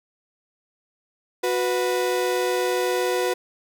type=tone pair together; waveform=35% pulse; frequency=366.2 / 493.9 Hz; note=F#4 / B4; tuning=-18 / 0 cents; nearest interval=perfect fourth; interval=518 cents; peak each=-22 dBFS; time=1.43-3.34 s; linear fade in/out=10 ms; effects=none